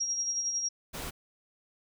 sine tone with tremolo, 5630 Hz, F8, 13 cents sharp, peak -27 dBFS, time 0-0.69 s, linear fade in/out 10 ms, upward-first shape sine, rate 11 Hz, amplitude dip 45%
pink noise, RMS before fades -38 dBFS, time 0.93-1.11 s, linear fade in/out 20 ms
effects none

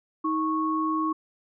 sine tone pair together, 316 / 1102.9 Hz, D#4 / C#6, +27 / -9 cents, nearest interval octave + minor seventh, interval 2164 cents, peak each -26 dBFS, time 0.24-1.13 s, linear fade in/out 10 ms, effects none

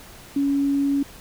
sine tone, 280 Hz, C#4, 18 cents sharp, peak -18 dBFS, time 0.36-1.03 s, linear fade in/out 5 ms, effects pink hiss -44 dBFS RMS until 1.2 s

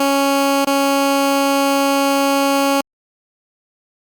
15% pulse tone with dropouts, 277.1 Hz, C#4, 1 cent flat, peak -7 dBFS, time 0-2.81 s, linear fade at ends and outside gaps 5 ms, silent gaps 0.649-0.67 s, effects Opus 48 kbps

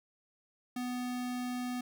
square tone, 248.1 Hz, B3, 8 cents sharp, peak -35 dBFS, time 0.76-1.81 s, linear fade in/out 5 ms, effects none

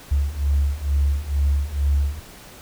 sine beating tone pair, 69.6 / 71.8 Hz, C#2 / D2, +8 / -39 cents, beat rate 2.2 Hz, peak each -21 / -19 dBFS, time 0.11-2.2 s, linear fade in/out 10 ms, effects tanh soft clip ceiling -11 dBFS + pink hiss -43 dBFS RMS until 2.61 s

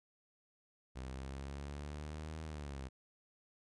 sawtooth exponential two-way sweep, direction up then down, 64 to 79.5 to 64.7 Hz, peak -39 dBFS, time 0.95-2.89 s, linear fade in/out 20 ms, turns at 2.43 s, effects resampled to 22050 Hz

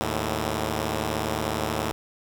5% pulse tone pair together, 76.9 / 108.89 Hz, D#2 / A2, -20 / -18 cents, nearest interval tritone, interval 602 cents, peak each -17 dBFS, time 0.01-1.92 s, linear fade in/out 0 ms, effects none

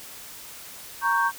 sine chord, G diminished, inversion first, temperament equal, 932.3 / 1108.7 / 1568 Hz, Bb5 / Db6 / G6, 0 / 0 / 0 cents, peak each -24 dBFS, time 1.01-1.32 s, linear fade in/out 50 ms, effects white hiss -42 dBFS RMS until 1.38 s

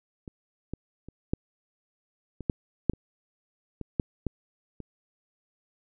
clicks, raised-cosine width 3 ms, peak -27 / -20 / -30 / -12 / -24 / -11 / -8 / -28 / -22 / -11 / -15 / -26 dBFS, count 12, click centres 0.278 / 0.736 / 1.086 / 1.335 / 2.407 / 2.498 / 2.897 / 2.935 / 3.813 / 3.998 / 4.267 / 4.803 s, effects none

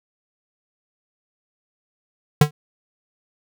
square tone with exponential decay, 149.3 Hz, D3, 29 cents sharp, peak -7 dBFS, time 2.41-2.51 s, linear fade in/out 5 ms, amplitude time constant 20 ms, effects none

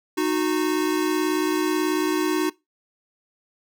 square tone pair together, 308.4 / 366.7 Hz, D#4 / F#4, -15 / -15 cents, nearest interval minor third, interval 300 cents, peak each -24 dBFS, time 0.17-2.5 s, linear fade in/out 10 ms, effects noise-tail reverb RT60 0.2 s tail -21 dB re dry

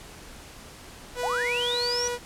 sawtooth tone with pitch glide, 491.6 to 484.8 Hz, B4 to B4, -8 to -32 cents, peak -24 dBFS, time 1.15-2.19 s, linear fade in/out 50 ms, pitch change -24 cents, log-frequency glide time 1.26-1.47 s
sine linear sweep, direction up, 621 to 5920 Hz, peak -26 dBFS, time 1.23-2.08 s, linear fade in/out 5 ms
effects pink hiss -45 dBFS RMS until 2.25 s + low-pass 11000 Hz 12 dB/octave

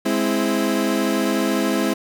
30% pulse chord, Ab augmented, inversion none, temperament equal, 207.7 / 261.6 / 329.6 Hz, Ab3 / C4 / E4, 0 / 0 / 0 cents, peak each -20 dBFS, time 0.05-1.94 s, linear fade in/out 10 ms, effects none

